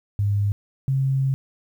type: tone pair in turn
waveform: sine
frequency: 101.6 / 134.64 Hz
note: G#2 / C3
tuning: -38 / +50 cents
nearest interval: perfect fourth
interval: 488 cents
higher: second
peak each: -18 dBFS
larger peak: neither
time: 0.19-0.52 / 0.88-1.34 s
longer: second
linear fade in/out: 0 ms
effects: 9-bit